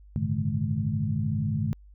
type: tone cluster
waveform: sine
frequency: 98.9 / 111.3 / 142.1 / 154.9 / 212.8 Hz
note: G2 / A2 / C#3 / D#3 / G#3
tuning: +16 / +20 / +43 / -7 / +42 cents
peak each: -31 dBFS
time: 0.16-1.73 s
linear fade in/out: 0 ms
effects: added 50 Hz sine -48 dBFS peak until 1.94 s